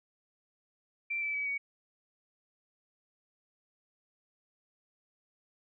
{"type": "tone with pitch steps", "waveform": "sine", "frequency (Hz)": [2349, 2315, 2282, 2249], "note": ["D7", "D7", "C#7", "C#7"], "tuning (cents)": [0, -25, 50, 24], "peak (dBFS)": -31, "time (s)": [1.1, 1.58], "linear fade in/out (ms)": 10, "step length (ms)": 120, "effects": []}